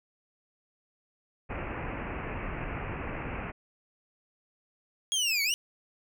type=low-pass noise; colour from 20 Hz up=pink; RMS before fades=-36 dBFS; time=1.49-3.52 s; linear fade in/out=20 ms; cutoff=2700 Hz; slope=96 dB/octave
type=linear two-way sweep; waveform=25% pulse; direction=down then up; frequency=3322 to 2185 to 2999 Hz; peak=-22 dBFS; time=5.12-5.54 s; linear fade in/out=0 ms; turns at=5.43 s
effects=none